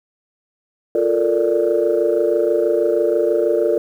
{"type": "chord", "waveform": "sine", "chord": "Bb major seventh", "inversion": "second", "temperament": "equal", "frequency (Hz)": [349.2, 440, 466.2, 587.3], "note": ["F4", "A4", "Bb4", "D5"], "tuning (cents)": [0, 0, 0, 0], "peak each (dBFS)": -19, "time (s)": [0.95, 3.78], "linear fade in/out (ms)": 2, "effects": ["tanh soft clip ceiling -6 dBFS", "8-bit"]}